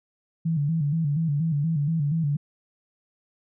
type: tone with vibrato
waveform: sine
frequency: 153.6 Hz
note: D#3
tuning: 22 cents flat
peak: -21 dBFS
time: 0.45-2.37 s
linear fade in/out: 10 ms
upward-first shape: square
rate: 4.2 Hz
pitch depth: 110 cents each way
effects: none